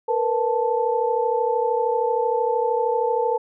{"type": "tone cluster", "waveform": "sine", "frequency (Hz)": [460.3, 493.3, 879], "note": ["A#4", "B4", "A5"], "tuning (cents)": [-22, -2, -2], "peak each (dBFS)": -23, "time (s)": [0.08, 3.38], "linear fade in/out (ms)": 10, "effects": []}